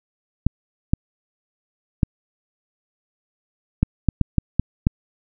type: clicks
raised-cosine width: 5 ms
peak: -3 dBFS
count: 9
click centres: 0.466 / 0.935 / 2.032 / 3.83 / 4.087 / 4.213 / 4.383 / 4.596 / 4.869 s
effects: none